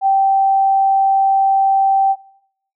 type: tone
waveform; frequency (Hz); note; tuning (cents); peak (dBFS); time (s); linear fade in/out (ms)
sine; 779; G5; -11; -10; 0.01-2.16; 50
effects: noise-tail reverb RT60 0.7 s tail -19 dB re dry